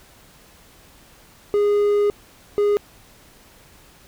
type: tone bursts at uneven times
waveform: triangle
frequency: 411.6 Hz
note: G#4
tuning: 16 cents flat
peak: -13 dBFS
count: 2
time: 1.54-2.1 / 2.58-2.77 s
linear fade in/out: 0 ms
effects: pink hiss -50 dBFS RMS until 4.07 s